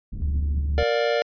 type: low-pass noise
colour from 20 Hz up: pink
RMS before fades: -34 dBFS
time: 0.12-0.84 s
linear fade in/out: 10 ms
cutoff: 240 Hz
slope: 24 dB/octave
type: tone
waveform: sine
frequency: 72.2 Hz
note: D2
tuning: 29 cents flat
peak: -21 dBFS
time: 0.22-0.83 s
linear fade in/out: 0 ms
type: chord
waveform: square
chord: Bb major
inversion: none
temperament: equal with one note detuned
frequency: 466.2 / 587.3 / 708.2 Hz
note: Bb4 / D5 / F5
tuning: 0 / 0 / +24 cents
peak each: -24 / -24 / -29 dBFS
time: 0.78-1.22 s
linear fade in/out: 0 ms
effects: resampled to 11025 Hz